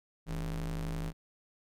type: ring-modulated tone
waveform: square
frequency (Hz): 61.74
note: B1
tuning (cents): 0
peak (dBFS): -31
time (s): 0.26-1.13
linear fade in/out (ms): 50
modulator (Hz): 97.6
effects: MP3 96 kbps